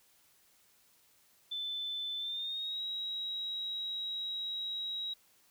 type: tone with pitch glide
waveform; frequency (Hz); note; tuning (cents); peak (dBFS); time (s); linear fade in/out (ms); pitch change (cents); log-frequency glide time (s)
sine; 3520 to 3839; A7 to B7; 0 to -50; -35; 1.51-5.14; 10; +150; 2.18-2.81
effects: white hiss -67 dBFS RMS until 5.5 s